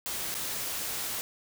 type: noise with dropouts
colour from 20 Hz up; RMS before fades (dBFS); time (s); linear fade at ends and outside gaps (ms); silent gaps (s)
white; -34; 0.06-1.21; 0; 0.343-0.35
effects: none